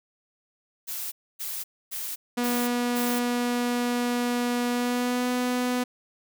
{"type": "noise bursts", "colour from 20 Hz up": "blue", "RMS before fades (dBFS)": -33, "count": 5, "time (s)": [0.87, 3.2], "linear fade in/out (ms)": 20, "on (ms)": 250, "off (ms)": 270}
{"type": "tone with pitch glide", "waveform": "sawtooth", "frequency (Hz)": [242.8, 248.2], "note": ["B3", "B3"], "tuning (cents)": [-29, 9], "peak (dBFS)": -20, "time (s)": [2.37, 5.84], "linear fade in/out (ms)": 10, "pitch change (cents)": 38, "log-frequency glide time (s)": [4.7, 5.28]}
{"effects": []}